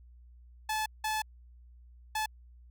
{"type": "tone bursts at uneven times", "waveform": "sawtooth", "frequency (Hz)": 865, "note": "A5", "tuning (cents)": -30, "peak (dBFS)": -26, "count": 3, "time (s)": [[0.69, 0.86], [1.04, 1.22], [2.15, 2.26]], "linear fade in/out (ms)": 5, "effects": ["added 60 Hz sine -52 dBFS peak until 2.7 s"]}